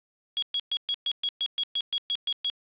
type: tone bursts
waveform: sine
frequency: 3322 Hz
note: G#7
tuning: in tune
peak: -24 dBFS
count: 13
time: 0.37-2.499 s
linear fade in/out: 0 ms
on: 53 ms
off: 120 ms
effects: resampled to 8000 Hz + 10-bit